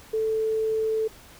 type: tone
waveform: sine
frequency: 440 Hz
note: A4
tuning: in tune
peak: -22 dBFS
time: 0.13-1.08 s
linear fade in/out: 10 ms
effects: pink hiss -49 dBFS RMS until 1.39 s